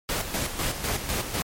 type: noise with tremolo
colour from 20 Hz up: pink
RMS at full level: -27 dBFS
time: 0.09-1.42 s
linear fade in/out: 0 ms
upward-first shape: square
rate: 4 Hz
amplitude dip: 55%
effects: MP3 64 kbps